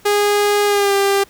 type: tone with pitch glide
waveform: sawtooth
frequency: 411.5 to 396.8 Hz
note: G#4 to G4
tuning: -16 to +21 cents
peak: -9 dBFS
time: 0.05-1.24 s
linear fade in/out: 10 ms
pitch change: -63 cents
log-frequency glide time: 0.66-0.94 s
effects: pink hiss -48 dBFS RMS until 1.29 s